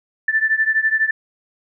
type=beating tone pair; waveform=sine; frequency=1760 / 1772 Hz; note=A6 / A6; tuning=0 / +12 cents; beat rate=12 Hz; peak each=-17 / -19 dBFS; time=0.28-1.11 s; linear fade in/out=5 ms; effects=none